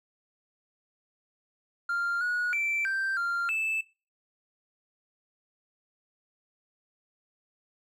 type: tone with pitch steps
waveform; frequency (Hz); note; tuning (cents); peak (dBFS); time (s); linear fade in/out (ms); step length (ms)
triangle; 1394 / 1456 / 2336 / 1567 / 1390 / 2631; F6 / F#6 / D7 / G6 / F6 / E7; -4 / -28 / -10 / -1 / -9 / -4; -24; 1.89-3.81; 5; 320
effects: noise-tail reverb RT60 0.3 s tail -20 dB re dry + tanh soft clip ceiling -21 dBFS